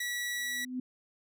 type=tone; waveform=sawtooth; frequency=1940 Hz; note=B6; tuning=31 cents flat; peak=-29 dBFS; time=0-0.65 s; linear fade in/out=5 ms
type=tone with exponential growth; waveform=sine; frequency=253.2 Hz; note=B3; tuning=43 cents sharp; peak=-30 dBFS; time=0.35-0.8 s; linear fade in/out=5 ms; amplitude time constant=97 ms
effects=none